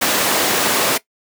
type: high-pass noise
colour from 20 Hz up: pink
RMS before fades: -17 dBFS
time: 0.01-0.98 s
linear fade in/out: 10 ms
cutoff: 310 Hz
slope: 12 dB/octave
effects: noise-tail reverb RT60 0.1 s tail -18 dB re dry